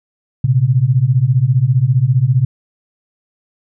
sine beating tone pair, 119.1 / 134.1 Hz, A#2 / C3, +38 / +43 cents, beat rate 15 Hz, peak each -13 / -12 dBFS, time 0.44-2.45 s, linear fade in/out 5 ms, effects none

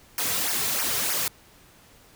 white noise with flanger, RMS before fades -26 dBFS, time 0.18-1.28 s, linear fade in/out 2 ms, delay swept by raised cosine 0.25 to 3.55 ms, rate 3.2 Hz, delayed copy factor -0.95, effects pink hiss -54 dBFS RMS until 2.15 s

